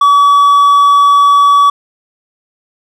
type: tone with hard clipping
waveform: sine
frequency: 1140 Hz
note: C#6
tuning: 48 cents sharp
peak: -5 dBFS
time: 0.01-1.7 s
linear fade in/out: 5 ms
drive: 3 dB
effects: none